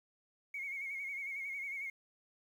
triangle tone with vibrato, 2200 Hz, C#7, 14 cents flat, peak -35 dBFS, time 0.54-1.9 s, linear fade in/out 5 ms, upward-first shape sine, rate 11 Hz, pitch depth 60 cents each way, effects tanh soft clip ceiling -36 dBFS + 11-bit

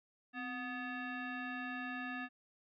sine tone with frequency modulation, 732 Hz, F#5, 19 cents flat, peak -39 dBFS, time 0.33-2.29 s, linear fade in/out 50 ms, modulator 988 Hz, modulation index 1.8, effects none

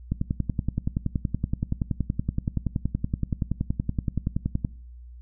click train, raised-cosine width 5 ms, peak -12 dBFS, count 49, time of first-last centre 0.12-4.648 s, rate 10.6 Hz, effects noise-tail reverb RT60 0.5 s tail -21 dB re dry + added 60 Hz sine -41 dBFS peak until 5.21 s

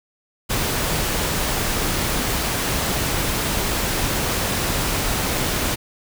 pink noise, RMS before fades -22 dBFS, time 0.49-5.76 s, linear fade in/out 20 ms, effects none

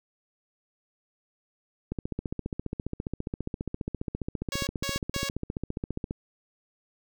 click train, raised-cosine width 3 ms, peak -18 dBFS, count 63, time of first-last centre 1.92-6.109 s, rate 14.8 Hz
5% pulse tone bursts, 554.4 Hz, C#5, in tune, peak -19 dBFS, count 3, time 4.52-5.29 s, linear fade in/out 2 ms, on 150 ms, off 160 ms
effects none

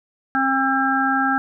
harmonic tone, 267.5 Hz, C4, 38 cents sharp, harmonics 1 / 3 / 5 / 6, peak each -22 / -22 / -22 / -22 dBFS, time 0.35-1.38 s, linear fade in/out 0 ms, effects none

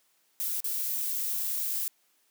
violet noise with dropouts, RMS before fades -31 dBFS, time 0.4-1.88 s, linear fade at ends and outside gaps 0 ms, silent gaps 0.604-0.643 s, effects white hiss -69 dBFS RMS until 2.3 s + high-pass 200 Hz 12 dB/octave

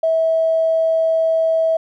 triangle tone with tanh clipping, 649 Hz, E5, 27 cents flat, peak -13 dBFS, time 0.03-1.77 s, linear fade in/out 5 ms, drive 3 dB, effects none

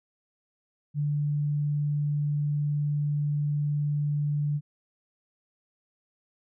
sine tone, 146.83 Hz, D3, in tune, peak -24 dBFS, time 0.94-4.61 s, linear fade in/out 50 ms, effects none

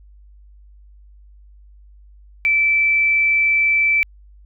sine tone, 2323 Hz, D7, 20 cents flat, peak -13 dBFS, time 2.45-4.03 s, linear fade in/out 0 ms, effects added 50 Hz sine -43 dBFS peak until 4.45 s

